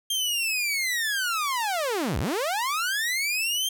sawtooth linear two-way sweep, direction down then up, 3205 to 50 to 3205 Hz, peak -21 dBFS, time 0.1-3.69 s, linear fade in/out 5 ms, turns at 2.19 s, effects none

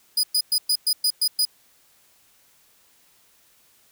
sawtooth tone bursts, 4959 Hz, D#8, 7 cents flat, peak -15 dBFS, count 8, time 0.17-1.452 s, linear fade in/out 5 ms, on 64 ms, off 110 ms, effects white hiss -59 dBFS RMS until 3.91 s

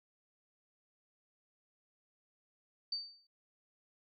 sine tone with exponential decay, 4599 Hz, D8, 37 cents flat, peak -32 dBFS, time 2.92-3.27 s, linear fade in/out 5 ms, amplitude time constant 74 ms, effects none

